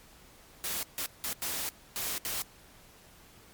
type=noise bursts at uneven times; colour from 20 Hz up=white; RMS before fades=-34 dBFS; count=6; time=0.64-0.83 / 0.98-1.06 / 1.24-1.33 / 1.42-1.69 / 1.96-2.18 / 2.25-2.42 s; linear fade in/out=0 ms; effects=pink hiss -56 dBFS RMS until 3.53 s + MP3 96 kbps